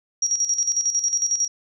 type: tone with tremolo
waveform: sine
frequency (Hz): 5680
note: F8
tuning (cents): +28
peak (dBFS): -17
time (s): 0.22-1.48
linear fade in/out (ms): 5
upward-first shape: square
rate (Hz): 11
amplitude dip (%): 65
effects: none